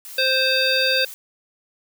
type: noise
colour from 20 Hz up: blue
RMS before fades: -37 dBFS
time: 0.05-1.14 s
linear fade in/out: 0 ms
type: harmonic tone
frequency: 523.3 Hz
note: C5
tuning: in tune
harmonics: 1 / 3 / 5 / 7 / 9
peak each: -23 / -23 / -23 / -23 / -23 dBFS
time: 0.18-1.05 s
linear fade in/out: 5 ms
effects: none